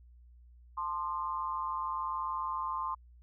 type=tone with amplitude modulation; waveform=sine; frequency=1046.5 Hz; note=C6; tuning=in tune; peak=-28 dBFS; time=0.77-2.95 s; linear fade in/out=10 ms; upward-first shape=sine; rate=160 Hz; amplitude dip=95%; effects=added 60 Hz sine -54 dBFS peak until 3.22 s